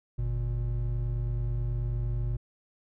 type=tone pair together; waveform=triangle; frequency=49.26 / 118.9 Hz; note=G1 / A#2; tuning=+9 / +35 cents; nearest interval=octave + minor third; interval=1526 cents; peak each=-28 dBFS; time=0.18-2.37 s; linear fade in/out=10 ms; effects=none